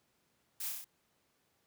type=noise with echo; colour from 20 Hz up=blue; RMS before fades=-40 dBFS; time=0.6-0.69 s; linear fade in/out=5 ms; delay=31 ms; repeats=5; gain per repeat=-2 dB; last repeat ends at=0.845 s; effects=pink hiss -75 dBFS RMS until 1.66 s + high-pass 100 Hz 12 dB/octave